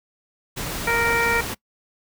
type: noise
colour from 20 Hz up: pink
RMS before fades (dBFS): -29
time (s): 0.56-1.55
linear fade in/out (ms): 20
type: harmonic tone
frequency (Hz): 466.2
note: A#4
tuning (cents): 0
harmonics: 1 / 2 / 3 / 4 / 5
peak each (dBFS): -25 / -25 / -25 / -25 / -25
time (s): 0.87-1.41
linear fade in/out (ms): 5
effects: noise-tail reverb RT60 0.1 s tail -23 dB re dry